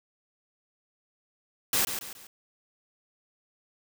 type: noise with echo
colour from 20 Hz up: white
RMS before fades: -25 dBFS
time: 1.73-1.85 s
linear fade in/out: 2 ms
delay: 140 ms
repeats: 3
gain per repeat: -8 dB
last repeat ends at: 2.27 s
effects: none